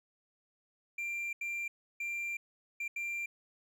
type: tone bursts at uneven times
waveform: triangle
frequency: 2373 Hz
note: D7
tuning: 17 cents sharp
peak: -33 dBFS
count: 5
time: 0.98-1.33 / 1.41-1.68 / 2-2.37 / 2.8-2.88 / 2.96-3.26 s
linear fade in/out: 5 ms
effects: none